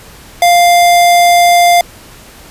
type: tone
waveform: square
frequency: 698.5 Hz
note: F5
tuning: in tune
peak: -5 dBFS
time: 0.42-1.81 s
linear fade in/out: 2 ms
effects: pink hiss -36 dBFS RMS until 2.5 s + resampled to 32000 Hz